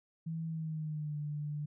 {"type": "tone with pitch glide", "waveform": "sine", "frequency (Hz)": [162.7, 148.34], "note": ["E3", "D3"], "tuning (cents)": [-22, 18], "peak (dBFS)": -35, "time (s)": [0.26, 1.66], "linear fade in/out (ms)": 10, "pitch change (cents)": -160, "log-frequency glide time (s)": [0.47, 1.16], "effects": []}